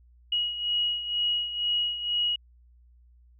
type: beating tone pair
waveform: sine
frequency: 2900 / 2902.1 Hz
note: F#7 / F#7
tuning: -35 / -34 cents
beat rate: 2.1 Hz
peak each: -26 / -32 dBFS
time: 0.32-2.36 s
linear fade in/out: 5 ms
effects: added 60 Hz sine -54 dBFS peak until 3.39 s

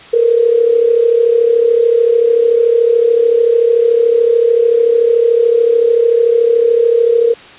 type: tone with amplitude modulation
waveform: sine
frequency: 466.2 Hz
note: A#4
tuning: in tune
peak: -4 dBFS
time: 0.13-7.34 s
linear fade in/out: 10 ms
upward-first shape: sine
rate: 33.6 Hz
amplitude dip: 70%
effects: white hiss -36 dBFS RMS until 7.58 s + resampled to 8000 Hz

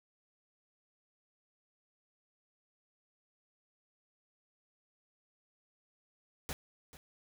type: noise with echo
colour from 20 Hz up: pink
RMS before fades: -39 dBFS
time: 6.49-6.53 s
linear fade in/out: 0 ms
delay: 440 ms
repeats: 1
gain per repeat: -15 dB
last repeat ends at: 6.97 s
effects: none

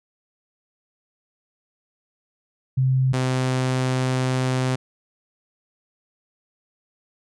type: tone pair in turn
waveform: sine / sawtooth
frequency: 130.81 / 129.01 Hz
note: C3 / C3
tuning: 0 / -24 cents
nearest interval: unison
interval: 24 cents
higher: first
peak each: -16 dBFS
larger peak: neither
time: 2.77-3.13 / 3.13-4.76 s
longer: second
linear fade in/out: 10 ms
effects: resampled to 22050 Hz

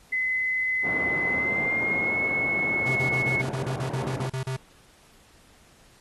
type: tone with pitch glide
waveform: sine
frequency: 2032 to 2190 Hz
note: B6 to C#7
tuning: +49 to -22 cents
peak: -23 dBFS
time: 0.12-3.42 s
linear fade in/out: 10 ms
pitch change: +129 cents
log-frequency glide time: 1.29-2.18 s
type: band-pass noise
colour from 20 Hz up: pink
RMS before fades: -34 dBFS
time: 0.82-4.3 s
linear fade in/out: 50 ms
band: 180 to 890 Hz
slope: 12 dB/octave
type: tone bursts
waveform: square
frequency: 131.2 Hz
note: C3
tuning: 5 cents sharp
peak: -28 dBFS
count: 13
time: 2.86-4.566 s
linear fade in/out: 5 ms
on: 98 ms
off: 36 ms
effects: pink hiss -56 dBFS RMS until 6 s + AAC 32 kbps

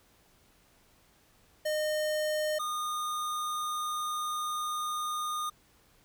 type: tone pair in turn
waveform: square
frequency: 612 / 1224 Hz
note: D#5 / D#6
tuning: -29 / -29 cents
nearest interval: octave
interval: 1200 cents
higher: second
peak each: -29 / -32 dBFS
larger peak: first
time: 1.65-2.59 / 2.59-5.5 s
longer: second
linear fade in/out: 10 ms
effects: pink hiss -64 dBFS RMS until 6.04 s

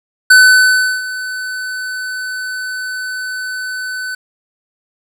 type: tone with ADSR envelope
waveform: square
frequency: 1509 Hz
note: F#6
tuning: 34 cents sharp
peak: -3 dBFS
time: 0.3-4.15 s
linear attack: 8 ms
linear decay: 710 ms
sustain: -18 dB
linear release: 6 ms
effects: low-pass 12000 Hz 12 dB/octave + 7-bit

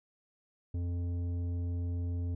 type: tone with tanh clipping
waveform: sine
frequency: 87.31 Hz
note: F2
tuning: in tune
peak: -33 dBFS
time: 0.74-2.35 s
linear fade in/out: 5 ms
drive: 10 dB
effects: none

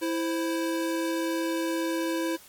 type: tone pair together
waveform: square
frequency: 329.7 / 523.3 Hz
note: E4 / C5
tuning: 0 / 0 cents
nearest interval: minor sixth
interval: 800 cents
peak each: -28 / -34 dBFS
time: 0.01-2.37 s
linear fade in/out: 20 ms
effects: white hiss -52 dBFS RMS until 2.48 s + AAC 64 kbps

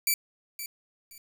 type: tone with echo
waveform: 5% pulse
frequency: 2319 Hz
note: D7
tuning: 22 cents flat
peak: -13 dBFS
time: 0.07-0.14 s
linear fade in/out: 2 ms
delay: 520 ms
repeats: 2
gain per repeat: -12 dB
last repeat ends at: 1.18 s
effects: 9-bit

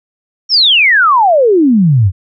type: exponential sweep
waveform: sine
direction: down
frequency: 5650 to 86.6 Hz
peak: -5 dBFS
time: 0.49-2.12 s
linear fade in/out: 50 ms
effects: none

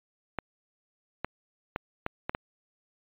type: clicks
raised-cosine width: 0.5 ms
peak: -15 dBFS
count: 6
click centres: 0.387 / 1.246 / 1.761 / 2.064 / 2.295 / 2.349 s
effects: resampled to 8000 Hz

